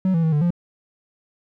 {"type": "tone with pitch steps", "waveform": "triangle", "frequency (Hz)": [187.6, 165.3, 160.3, 148, 173.7], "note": ["F#3", "E3", "E3", "D3", "F3"], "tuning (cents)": [24, 5, -48, 14, -9], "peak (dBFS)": -14, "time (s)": [0.05, 0.505], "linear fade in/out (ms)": 2, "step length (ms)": 91, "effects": []}